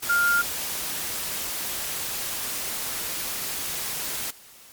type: tone in noise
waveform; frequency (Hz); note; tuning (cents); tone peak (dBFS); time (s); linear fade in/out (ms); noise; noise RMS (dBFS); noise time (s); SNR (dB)
sine; 1403; F6; +8; -18; 0.09-0.42; 10; white; -30; 0.02-4.31; +9
effects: white hiss -49 dBFS RMS until 4.72 s + MP3 96 kbps